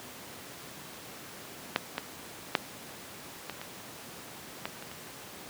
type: clicks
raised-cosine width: 0.3 ms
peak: -8 / -14 / -6 / -19 / -24 / -16 / -26 / -27 dBFS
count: 8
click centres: 1.761 / 1.981 / 2.552 / 3.497 / 3.615 / 4.655 / 4.825 / 4.915 s
effects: pink hiss -45 dBFS RMS until 5.49 s + high-pass 150 Hz 12 dB/octave